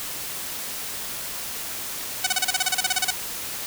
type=tone bursts; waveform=5% pulse; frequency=747 Hz; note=F#5; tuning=16 cents sharp; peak=-7 dBFS; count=15; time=2.24-3.107 s; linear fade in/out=5 ms; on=27 ms; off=33 ms; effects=white hiss -32 dBFS RMS until 3.66 s